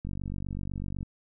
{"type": "click train", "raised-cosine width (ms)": 5, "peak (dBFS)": -23, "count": 48, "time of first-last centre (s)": [0.05, 1.029], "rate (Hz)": 48, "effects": []}